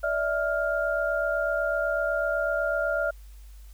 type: tone cluster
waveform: sine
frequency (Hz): 583 / 651 / 1403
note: D5 / E5 / F6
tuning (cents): -13 / -22 / +8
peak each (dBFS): -28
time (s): 0.03-3.11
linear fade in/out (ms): 10
effects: added 50 Hz sine -43 dBFS peak until 3.73 s + white hiss -60 dBFS RMS until 3.73 s